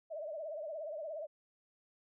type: tone with vibrato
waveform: sine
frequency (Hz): 619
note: D#5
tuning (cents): -9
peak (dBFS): -39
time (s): 0.1-1.27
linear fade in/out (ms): 20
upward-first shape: triangle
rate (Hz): 17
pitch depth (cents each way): 140
effects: none